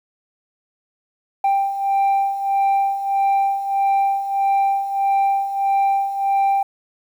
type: beating tone pair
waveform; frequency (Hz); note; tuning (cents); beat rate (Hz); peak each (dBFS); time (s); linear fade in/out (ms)
sine; 787 / 788.6; G5 / G5; +7 / +10; 1.6; -20 / -15; 1.44-6.63; 5
effects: tanh soft clip ceiling -13 dBFS + 8-bit